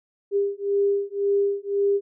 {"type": "beating tone pair", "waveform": "sine", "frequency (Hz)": [400.1, 402], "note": ["G4", "G4"], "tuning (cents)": [35, 44], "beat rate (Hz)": 1.9, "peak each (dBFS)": -23, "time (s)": [0.31, 2.01], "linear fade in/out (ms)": 50, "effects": []}